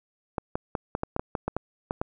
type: clicks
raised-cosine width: 1 ms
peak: -13 dBFS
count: 12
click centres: 0.382 / 0.555 / 0.752 / 0.951 / 1.034 / 1.164 / 1.195 / 1.352 / 1.48 / 1.566 / 1.909 / 2.015 s
effects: none